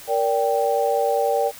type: chord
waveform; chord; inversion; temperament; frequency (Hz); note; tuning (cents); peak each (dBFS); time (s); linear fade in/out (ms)
sine; G minor; first; equal with one note detuned; 466.2 / 576.2 / 784; Bb4 / D5 / G5; 0 / -33 / 0; -22; 0.07-1.52; 50
effects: white hiss -41 dBFS RMS until 1.59 s